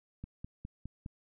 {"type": "click train", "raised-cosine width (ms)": 5, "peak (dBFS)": -29, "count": 5, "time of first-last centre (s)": [0.24, 1.061], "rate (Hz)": 4.87, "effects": []}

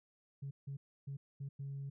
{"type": "tone bursts at uneven times", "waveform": "sine", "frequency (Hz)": 138.59, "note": "C#3", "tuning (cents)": 0, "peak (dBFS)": -39, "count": 5, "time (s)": [[0.42, 0.51], [0.67, 0.77], [1.07, 1.17], [1.4, 1.49], [1.59, 1.9]], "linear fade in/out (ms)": 10, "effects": ["tanh soft clip ceiling -37 dBFS"]}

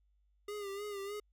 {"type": "tone with vibrato", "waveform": "square", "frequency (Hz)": 405.1, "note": "G#4", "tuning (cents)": -43, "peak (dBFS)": -40, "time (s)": [0.48, 1.2], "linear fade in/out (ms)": 5, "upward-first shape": "sine", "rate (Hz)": 3.3, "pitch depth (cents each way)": 58, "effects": ["added 50 Hz sine -69 dBFS peak until 1.32 s"]}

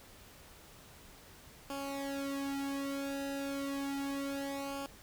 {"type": "tone with flanger", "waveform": "sawtooth", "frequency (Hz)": 277.2, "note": "C#4", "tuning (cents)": 0, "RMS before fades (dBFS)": -38, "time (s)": [1.7, 4.86], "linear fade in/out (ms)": 0, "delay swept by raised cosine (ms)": [0.51, 2.71], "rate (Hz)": 0.32, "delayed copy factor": -0.95, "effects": ["pink hiss -56 dBFS RMS until 5.02 s"]}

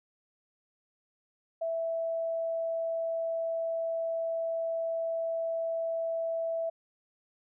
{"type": "tone", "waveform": "sine", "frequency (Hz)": 659.3, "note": "E5", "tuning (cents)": 0, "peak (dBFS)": -29, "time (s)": [1.61, 6.7], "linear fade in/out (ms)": 10, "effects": []}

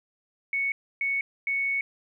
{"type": "tone bursts at uneven times", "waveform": "sine", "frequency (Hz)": 2217, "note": "C#7", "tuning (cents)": 0, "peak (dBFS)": -24, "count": 3, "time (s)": [[0.53, 0.72], [1.01, 1.21], [1.47, 1.81]], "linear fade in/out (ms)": 2, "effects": ["11-bit"]}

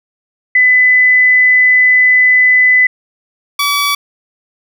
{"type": "tone pair in turn", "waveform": ["sine", "15% pulse"], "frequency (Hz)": [2005, 1144.3], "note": ["B6", "D6"], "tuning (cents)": [26, -45], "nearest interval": "minor seventh", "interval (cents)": 971, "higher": "first", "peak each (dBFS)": -5, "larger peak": "neither", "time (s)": [[0.55, 2.87], [3.59, 3.95]], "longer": "first", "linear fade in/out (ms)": 5, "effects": []}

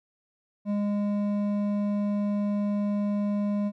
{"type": "tone with hard clipping", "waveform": "sine", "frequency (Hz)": 205, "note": "G#3", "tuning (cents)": -22, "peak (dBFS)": -26, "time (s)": [0.65, 3.72], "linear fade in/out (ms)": 50, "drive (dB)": 8, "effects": []}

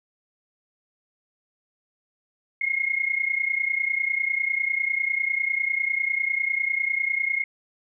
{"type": "tone pair together", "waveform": "sine", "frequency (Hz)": [2137, 2167], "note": ["C7", "C#7"], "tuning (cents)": [36, -40], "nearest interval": "unison", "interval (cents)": 24, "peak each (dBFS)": -25, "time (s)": [2.61, 7.44], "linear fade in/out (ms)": 5, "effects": []}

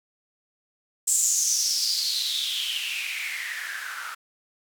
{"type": "noise with band-pass filter sweep", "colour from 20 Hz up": "blue", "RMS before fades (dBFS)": -27, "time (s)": [1.07, 4.15], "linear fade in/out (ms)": 10, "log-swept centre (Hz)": [7800, 1300], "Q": 6.8, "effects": []}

